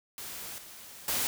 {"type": "noise with level steps", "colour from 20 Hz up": "white", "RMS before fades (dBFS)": [-41, -48, -30], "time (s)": [0.18, 1.27], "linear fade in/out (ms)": 0, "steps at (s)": [0.58, 1.08], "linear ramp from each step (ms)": 2, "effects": []}